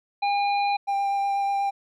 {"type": "harmonic tone", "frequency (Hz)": 809, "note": "G#5", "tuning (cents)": -46, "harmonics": [1, 3, 5], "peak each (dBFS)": [-21, -31, -35], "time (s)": [0.22, 0.77], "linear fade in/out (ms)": 10}
{"type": "tone with vibrato", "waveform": "triangle", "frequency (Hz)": 796, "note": "G5", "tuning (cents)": 26, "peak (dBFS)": -20, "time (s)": [0.87, 1.71], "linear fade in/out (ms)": 20, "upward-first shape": "sine", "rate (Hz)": 8.2, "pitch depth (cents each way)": 10}
{"effects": []}